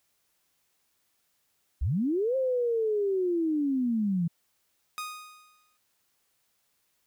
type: linear two-way sweep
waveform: sine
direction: up then down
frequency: 48.49 to 534 to 162.5 Hz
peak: -24 dBFS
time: 1.81-4.28 s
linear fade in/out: 10 ms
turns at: 2.36 s
type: tone with exponential decay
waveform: sawtooth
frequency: 1241 Hz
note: D#6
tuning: 5 cents flat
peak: -28 dBFS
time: 4.98-5.77 s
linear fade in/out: 0 ms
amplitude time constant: 170 ms
effects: white hiss -73 dBFS RMS until 7.06 s